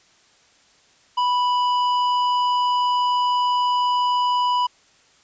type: tone with hard clipping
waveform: triangle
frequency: 987 Hz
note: B5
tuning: 1 cent flat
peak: -19 dBFS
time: 1.17-4.67 s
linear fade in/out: 10 ms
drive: 12 dB
effects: white hiss -56 dBFS RMS until 5.23 s + resampled to 16000 Hz